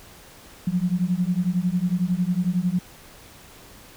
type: beating tone pair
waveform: sine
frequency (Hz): 174.2 / 185.2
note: F3 / F#3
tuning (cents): -4 / +2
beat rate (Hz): 11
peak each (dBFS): -23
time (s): 0.67-2.79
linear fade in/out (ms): 5
effects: pink hiss -47 dBFS RMS until 3.96 s